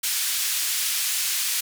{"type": "band-pass noise", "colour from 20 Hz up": "white", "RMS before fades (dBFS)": -25, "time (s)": [0.03, 1.61], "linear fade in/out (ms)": 10, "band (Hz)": [2100, 13000], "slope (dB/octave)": 12, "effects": []}